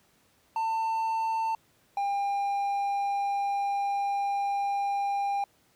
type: tone pair in turn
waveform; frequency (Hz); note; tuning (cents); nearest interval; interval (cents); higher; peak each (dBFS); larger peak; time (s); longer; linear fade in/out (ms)
triangle; 896 / 801.2; A5 / G5; +31 / +38; major second; 193; first; -24; neither; 0.56-1.55 / 1.97-5.44; second; 2
effects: pink hiss -65 dBFS RMS until 5.75 s + high-pass 80 Hz 12 dB/octave